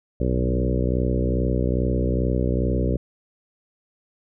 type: harmonic tone with a mistuned harmonic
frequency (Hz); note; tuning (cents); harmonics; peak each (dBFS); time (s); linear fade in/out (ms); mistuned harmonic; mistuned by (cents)
62.4; B1; +19; 1 / 2 / 3 / 4 / 5 / 6 / 7 / 8 / 9; -23 / -26 / -28 / -29 / -30 / -31 / -31 / -32 / -33; 0.2-2.97; 5; 2; -19
effects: none